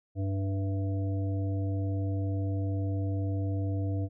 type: harmonic tone with a mistuned harmonic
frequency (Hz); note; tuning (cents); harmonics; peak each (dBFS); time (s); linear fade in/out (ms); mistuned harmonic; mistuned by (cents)
97.9; G2; -2; 1 / 3 / 5 / 7; -28 / -36 / -43 / -44; 0.15-4.09; 50; 7; -46
effects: none